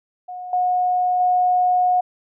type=tone with level steps; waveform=sine; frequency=726 Hz; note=F#5; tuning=33 cents flat; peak=-29 / -16 / -14 dBFS; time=0.28-2.01 s; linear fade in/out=10 ms; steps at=0.53 / 1.2 s; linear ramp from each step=2 ms; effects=none